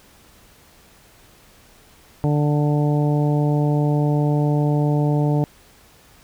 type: harmonic tone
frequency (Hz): 147.6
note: D3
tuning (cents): +9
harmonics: 1 / 2 / 3 / 4 / 5 / 6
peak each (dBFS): -17 / -23 / -27 / -29 / -31 / -33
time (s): 2.24-5.44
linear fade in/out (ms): 0
effects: pink hiss -51 dBFS RMS until 6.23 s